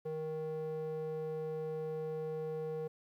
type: tone with band-pass filter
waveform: square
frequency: 156.8 Hz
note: D#3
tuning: 14 cents sharp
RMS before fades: -39 dBFS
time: 0.05-2.88 s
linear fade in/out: 10 ms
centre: 430 Hz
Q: 3.3
effects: 12-bit